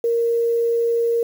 sine tone, 465.8 Hz, A#4, 1 cent flat, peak -16 dBFS, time 0.04-1.23 s, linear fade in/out 2 ms, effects 7-bit

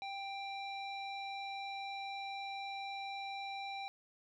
square tone with low-pass filter, 788 Hz, G5, 9 cents sharp, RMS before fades -43 dBFS, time 0.02-3.88 s, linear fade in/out 0 ms, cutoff 3400 Hz, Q 6.9, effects none

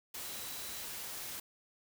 sine tone in noise, 3951 Hz, B7, in tune, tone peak -52 dBFS, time 0.25-0.85 s, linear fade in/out 5 ms, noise white, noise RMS -43 dBFS, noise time 0.14-1.4 s, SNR -12 dB, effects none

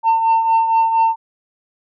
sine tone with tremolo, 903 Hz, A5, 45 cents sharp, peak -7 dBFS, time 0.03-1.16 s, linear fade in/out 50 ms, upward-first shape triangle, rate 4.3 Hz, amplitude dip 65%, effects tanh soft clip ceiling -9 dBFS

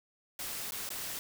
white noise with dropouts, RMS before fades -39 dBFS, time 0.39-1.19 s, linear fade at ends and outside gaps 2 ms, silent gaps 0.709-0.72 / 0.891-0.903 s, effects none

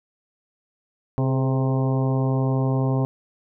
harmonic tone with a mistuned harmonic, 131.7 Hz, C3, 12 cents sharp, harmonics 1 / 2 / 3 / 4 / 5 / 6 / 7 / 8, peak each -20 / -26 / -30 / -32 / -34 / -36 / -37 / -38 dBFS, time 1.18-3.05 s, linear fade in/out 0 ms, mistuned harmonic 3, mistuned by +53 cents, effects none

